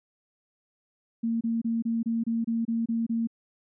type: tone bursts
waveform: sine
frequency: 229.2 Hz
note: A#3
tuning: 29 cents flat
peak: -24 dBFS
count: 10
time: 1.23-3.273 s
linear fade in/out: 10 ms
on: 180 ms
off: 27 ms
effects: none